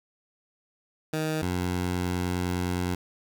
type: tone pair in turn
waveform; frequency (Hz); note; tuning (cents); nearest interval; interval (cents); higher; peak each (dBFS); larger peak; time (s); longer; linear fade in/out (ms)
15% pulse; 156.4 / 89.77; D#3 / F2; +9 / +48; minor seventh; 961; first; -20; neither; 1.13-1.42 / 1.42-2.95; second; 5
effects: none